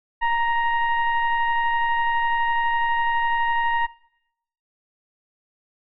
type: tone with frequency modulation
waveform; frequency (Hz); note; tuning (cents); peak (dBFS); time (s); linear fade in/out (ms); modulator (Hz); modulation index
sine; 933; A#5; +1; -18; 0.21-3.87; 20; 939; 1
effects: noise-tail reverb RT60 0.8 s tail -22 dB re dry